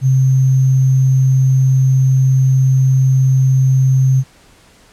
sine tone with sample-and-hold, 131.6 Hz, C3, 10 cents sharp, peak -8 dBFS, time 0.01-4.24 s, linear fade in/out 50 ms, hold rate 6300 Hz, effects pink hiss -47 dBFS RMS until 4.92 s + low-pass 10000 Hz 12 dB/octave

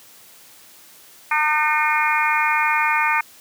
harmonic tone with a mistuned harmonic, 303 Hz, D#4, 46 cents flat, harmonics 3 / 4 / 5 / 6 / 7 / 8, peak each -21 / -23 / -25 / -26 / -23 / -24 dBFS, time 1.31-3.21 s, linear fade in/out 5 ms, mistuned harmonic 7, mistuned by +31 cents, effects white hiss -47 dBFS RMS until 3.4 s + high-pass 100 Hz 12 dB/octave

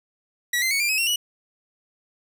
sawtooth tone with pitch steps, 1934 / 2073 / 2222 / 2381 / 2552 / 2735 / 2931 Hz, B6 / C7 / C#7 / D7 / D#7 / F7 / F#7, -37 / -17 / +4 / +23 / +43 / -37 / -17 cents, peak -17 dBFS, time 0.53-1.16 s, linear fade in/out 5 ms, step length 90 ms, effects none

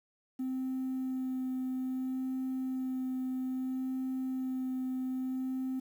triangle tone with vibrato, 259 Hz, C4, 17 cents flat, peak -29 dBFS, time 0.39-5.8 s, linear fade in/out 10 ms, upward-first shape sine, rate 0.61 Hz, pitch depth 10 cents each way, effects tanh soft clip ceiling -28 dBFS + 10-bit

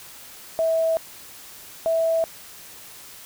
sine tone pair in turn, 651 / 655.1 Hz, E5 / E5, -22 / -11 cents, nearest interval unison, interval 11 cents, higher second, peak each -18 dBFS, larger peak neither, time 0.59-0.97 / 1.86-2.24 s, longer neither, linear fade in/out 0 ms, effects white hiss -43 dBFS RMS until 3.25 s

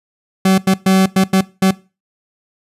40% pulse tone bursts at uneven times, 190 Hz, F#3, 46 cents sharp, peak -8 dBFS, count 6, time 0.45-0.58 / 0.67-0.74 / 0.86-1.06 / 1.16-1.24 / 1.33-1.41 / 1.62-1.71 s, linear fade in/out 5 ms, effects noise-tail reverb RT60 0.3 s tail -20 dB re dry + resampled to 32000 Hz

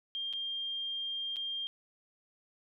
sine tone with dropouts, 3200 Hz, G7, 35 cents sharp, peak -34 dBFS, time 0.15-1.67 s, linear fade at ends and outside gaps 0 ms, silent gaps 0.328-0.335 / 1.36-1.367 s, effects none

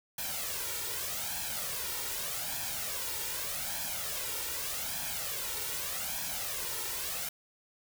white noise with flanger, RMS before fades -36 dBFS, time 0.18-7.29 s, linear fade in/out 5 ms, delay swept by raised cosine 1.2 to 2.18 ms, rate 0.83 Hz, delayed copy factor +0.65, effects none

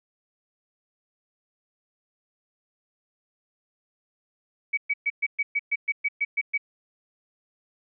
sine tone bursts, 2271 Hz, C#7, 41 cents sharp, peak -21 dBFS, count 12, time 4.73-6.578 s, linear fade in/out 10 ms, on 44 ms, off 120 ms, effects none

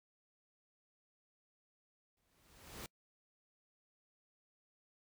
pink noise with exponential growth, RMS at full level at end -45 dBFS, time 2.17-2.86 s, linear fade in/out 1 ms, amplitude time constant 150 ms, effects noise-tail reverb RT60 0.1 s tail -26 dB re dry

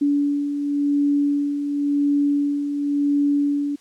sine beating tone pair, 286.1 / 287.03 Hz, D4 / D4, -45 / -40 cents, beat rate 0.93 Hz, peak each -27 / -18 dBFS, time 0.01-3.76 s, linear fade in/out 10 ms, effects white hiss -55 dBFS RMS until 3.8 s + low-pass 8000 Hz 12 dB/octave

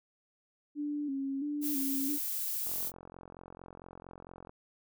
sine tone with vibrato, 282.9 Hz, C#4, 35 cents sharp, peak -32 dBFS, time 0.75-2.19 s, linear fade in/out 50 ms, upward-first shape square, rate 1.5 Hz, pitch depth 64 cents each way
violet noise, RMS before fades -35 dBFS, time 1.61-2.92 s, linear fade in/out 50 ms
click train, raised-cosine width 1 ms, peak -34 dBFS, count 82, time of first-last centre 2.67-4.494 s, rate 44.4 Hz
effects none

